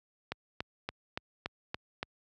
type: click train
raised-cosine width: 0.3 ms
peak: -18 dBFS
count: 7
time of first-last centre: 0.32-2.029 s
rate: 3.51 Hz
effects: high-pass 60 Hz 12 dB/octave